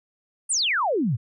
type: exponential sweep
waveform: sine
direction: down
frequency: 9690 to 101.4 Hz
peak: -20 dBFS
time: 0.49-1.17 s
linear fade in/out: 20 ms
effects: none